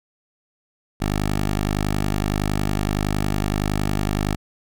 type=tone; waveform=10% pulse; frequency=50.8 Hz; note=G#1; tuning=38 cents flat; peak=-12 dBFS; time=1-4.36 s; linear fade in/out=20 ms; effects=none